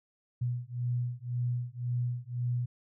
sine beating tone pair, 121.3 / 123.2 Hz, B2 / B2, -31 / -4 cents, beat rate 1.9 Hz, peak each -33 / -33 dBFS, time 0.41-2.66 s, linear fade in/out 10 ms, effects none

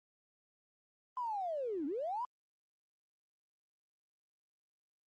triangle linear two-way sweep, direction down then up, 1027 to 266.1 to 1022 Hz, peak -31 dBFS, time 1.17-2.25 s, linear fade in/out 2 ms, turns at 1.86 s, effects tanh soft clip ceiling -33 dBFS + Opus 24 kbps

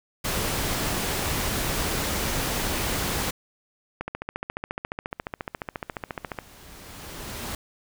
pink noise, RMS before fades -27 dBFS, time 0.24-3.31 s, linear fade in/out 10 ms
click train, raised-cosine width 0.5 ms, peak -15 dBFS, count 35, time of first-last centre 4.01-6.388 s, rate 14.3 Hz
pink noise with exponential growth, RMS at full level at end -32 dBFS, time 5.11-7.55 s, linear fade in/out 2 ms, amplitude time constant 530 ms
effects none

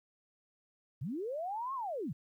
sine linear two-way sweep, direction up then down, 106.8 to 1108.7 to 106.8 Hz, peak -35 dBFS, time 1.01-2.13 s, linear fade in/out 10 ms, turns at 1.74 s, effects 12-bit

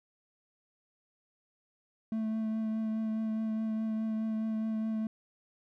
triangle tone with vibrato, 220 Hz, A3, in tune, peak -28 dBFS, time 2.12-5.07 s, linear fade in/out 2 ms, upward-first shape triangle, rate 4.8 Hz, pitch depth 17 cents each way, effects none

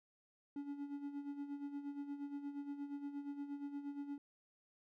triangle tone with tremolo, 284.5 Hz, C#4, 45 cents sharp, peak -38 dBFS, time 0.56-4.18 s, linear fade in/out 2 ms, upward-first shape sine, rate 8.5 Hz, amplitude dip 65%, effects none

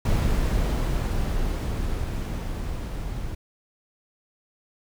brown noise with level ramp, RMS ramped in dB -21 to -32 dBFS, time 0.05-3.35 s, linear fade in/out 5 ms, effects none

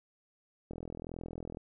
click train, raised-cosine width 2 ms, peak -28 dBFS, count 37, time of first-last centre 0.71-1.571 s, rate 41.8 Hz, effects none

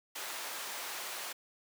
pink high-pass noise, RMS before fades -41 dBFS, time 0.15-1.33 s, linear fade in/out 10 ms, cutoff 750 Hz, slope 12 dB/octave, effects none

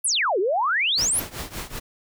sine exponential two-way sweep, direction down then up, 11840 to 349.2 to 11840 Hz, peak -19 dBFS, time 0.04-1.2 s, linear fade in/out 10 ms, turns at 0.39 s
pink noise with tremolo, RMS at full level -30 dBFS, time 0.97-1.8 s, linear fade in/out 20 ms, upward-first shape triangle, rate 5.2 Hz, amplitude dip 90%
effects none

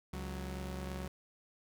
sawtooth tone pair together, 69.3 / 185.01 Hz, C#2 / F#3, 0 / 0 cents, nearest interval octave + perfect fourth, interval 1700 cents, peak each -37 / -39 dBFS, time 0.13-1.08 s, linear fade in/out 5 ms, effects none

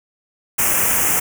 white band-stop noise, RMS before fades -17 dBFS, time 0.58-1.2 s, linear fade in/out 10 ms, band 2800 to 6000 Hz, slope 48 dB/octave, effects none

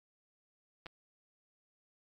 clicks, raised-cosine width 0.3 ms, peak -30 dBFS, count 2, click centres 0.86 / 0.866 s, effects AAC 48 kbps

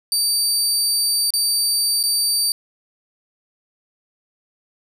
25% pulse tone with dropouts, 4633 Hz, D8, 24 cents flat, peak -12 dBFS, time 0.12-2.52 s, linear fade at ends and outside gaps 1 ms, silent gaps 1.305-1.337 / 2.029-2.037 s, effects none

